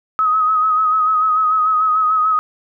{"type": "tone with vibrato", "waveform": "sine", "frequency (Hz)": 1268, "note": "D#6", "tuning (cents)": 32, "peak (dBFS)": -12, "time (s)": [0.19, 2.39], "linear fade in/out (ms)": 0, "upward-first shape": "sine", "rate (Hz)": 6.8, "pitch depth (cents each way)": 37, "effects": []}